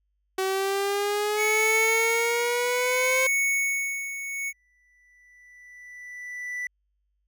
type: exponential sweep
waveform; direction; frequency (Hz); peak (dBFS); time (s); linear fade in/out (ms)
sawtooth; up; 378.2 to 523.3; -20; 0.38-3.27; 5
type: tone with tremolo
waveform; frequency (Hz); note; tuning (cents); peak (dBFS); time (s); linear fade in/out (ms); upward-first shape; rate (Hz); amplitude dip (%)
square; 2217; C#7; 0; -22; 1.36-4.53; 50; sine; 0.62; 70
type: tone with exponential growth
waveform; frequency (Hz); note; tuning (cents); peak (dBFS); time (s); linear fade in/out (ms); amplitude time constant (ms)
triangle; 1975.5; B6; 0; -26; 4.46-6.67; 2; 480
effects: added 50 Hz sine -70 dBFS peak until 7.27 s